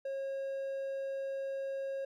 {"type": "tone", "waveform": "triangle", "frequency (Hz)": 543, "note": "C#5", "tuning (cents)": -36, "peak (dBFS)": -33, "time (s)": [0.05, 2.05], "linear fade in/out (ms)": 5, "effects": []}